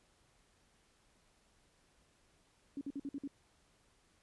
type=tone bursts; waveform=sine; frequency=280 Hz; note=C#4; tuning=18 cents sharp; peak=-38 dBFS; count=6; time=2.77-3.276 s; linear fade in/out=2 ms; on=41 ms; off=52 ms; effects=pink hiss -71 dBFS RMS until 4.22 s + resampled to 24000 Hz